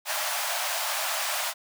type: high-pass noise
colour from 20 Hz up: pink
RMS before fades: -29 dBFS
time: 0.05-1.54 s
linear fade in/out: 50 ms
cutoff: 580 Hz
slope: 96 dB/octave
effects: none